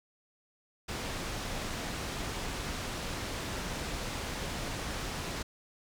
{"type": "low-pass noise", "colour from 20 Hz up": "pink", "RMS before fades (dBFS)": -37, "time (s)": [0.88, 5.43], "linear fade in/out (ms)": 10, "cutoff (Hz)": 7500, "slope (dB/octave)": 12, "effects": []}